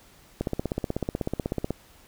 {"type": "click train", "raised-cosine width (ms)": 2, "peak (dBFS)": -13, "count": 22, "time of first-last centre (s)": [0.41, 1.706], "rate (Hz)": 16.2, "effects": ["pink hiss -55 dBFS RMS until 2.07 s"]}